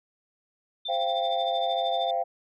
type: tone with tremolo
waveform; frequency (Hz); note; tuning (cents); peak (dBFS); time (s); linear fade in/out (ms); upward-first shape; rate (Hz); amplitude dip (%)
sine; 3565; A7; +22; -29; 0.85-2.11; 5; triangle; 13; 80
type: chord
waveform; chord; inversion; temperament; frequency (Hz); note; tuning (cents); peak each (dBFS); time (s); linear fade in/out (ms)
sine; C suspended fourth; none; equal with one note detuned; 523.3 / 687.3 / 784; C5 / F5 / G5; 0 / -28 / 0; -31 / -26 / -29; 0.88-2.24; 20
effects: tanh soft clip ceiling -15 dBFS